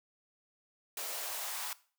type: noise with high-pass filter sweep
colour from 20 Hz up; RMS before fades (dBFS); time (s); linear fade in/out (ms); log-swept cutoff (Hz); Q
white; -39; 0.97-1.73; 2; 490 to 940; 1.9
effects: noise-tail reverb RT60 0.4 s tail -18 dB re dry